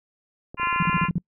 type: clicks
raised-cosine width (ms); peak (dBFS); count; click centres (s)
2; -25; 12; 0.545 / 0.598 / 0.632 / 0.672 / 0.728 / 0.761 / 0.854 / 0.899 / 0.931 / 0.979 / 1.012 / 1.051
type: harmonic tone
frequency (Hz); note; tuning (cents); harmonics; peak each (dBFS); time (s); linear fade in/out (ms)
345.5; F4; -19; 3 / 4 / 5 / 6 / 7 / 8; -24 / -30 / -32 / -35 / -30 / -31; 0.57-1.1; 50
type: tone bursts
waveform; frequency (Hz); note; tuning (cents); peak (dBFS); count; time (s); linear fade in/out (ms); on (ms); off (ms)
sine; 171.7; F3; -29; -19; 6; 0.8-1.182; 2; 27; 44
effects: noise-tail reverb RT60 0.1 s tail -26 dB re dry